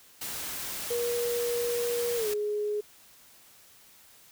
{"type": "noise", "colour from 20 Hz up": "white", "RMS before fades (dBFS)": -36, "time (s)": [0.21, 2.34], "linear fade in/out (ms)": 5}
{"type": "tone with pitch glide", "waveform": "sine", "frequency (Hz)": [477.4, 418], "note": ["A#4", "G#4"], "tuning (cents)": [41, 11], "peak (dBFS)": -27, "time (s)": [0.9, 2.81], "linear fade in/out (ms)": 10, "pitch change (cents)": -230, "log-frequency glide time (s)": [2.16, 2.28]}
{"effects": ["white hiss -56 dBFS RMS until 4.31 s"]}